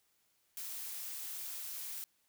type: noise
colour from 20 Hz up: blue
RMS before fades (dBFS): -43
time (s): 0.57-2.04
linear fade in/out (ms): 0
effects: white hiss -75 dBFS RMS until 2.28 s